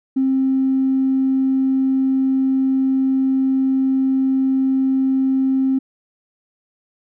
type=tone with tanh clipping; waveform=triangle; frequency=265.3 Hz; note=C4; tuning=24 cents sharp; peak=-14 dBFS; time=0.16-5.79 s; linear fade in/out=10 ms; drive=4 dB; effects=none